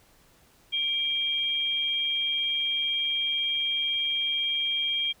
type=tone pair together; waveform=sine; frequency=2342 / 3224 Hz; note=D7 / G7; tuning=-5 / +48 cents; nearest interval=tritone; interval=553 cents; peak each=-33 / -25 dBFS; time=0.72-5.13 s; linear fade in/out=20 ms; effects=pink hiss -60 dBFS RMS until 5.2 s